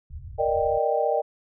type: low-pass noise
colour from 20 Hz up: white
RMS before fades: -39 dBFS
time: 0.1-0.78 s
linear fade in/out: 5 ms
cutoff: 110 Hz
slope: 48 dB/octave
type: chord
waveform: sine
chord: Eb major seventh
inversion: second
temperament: equal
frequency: 466.2 / 587.3 / 622.3 / 784 Hz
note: Bb4 / D5 / Eb5 / G5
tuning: 0 / 0 / 0 / 0 cents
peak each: -26 dBFS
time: 0.38-1.22 s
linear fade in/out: 20 ms
effects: none